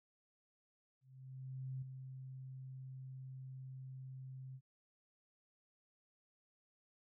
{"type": "tone with ADSR envelope", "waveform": "sine", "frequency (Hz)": 131.2, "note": "C3", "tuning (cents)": 5, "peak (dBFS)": -40, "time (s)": [1.01, 4.61], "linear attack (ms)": 810, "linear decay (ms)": 8, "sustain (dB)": -7, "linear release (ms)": 59, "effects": []}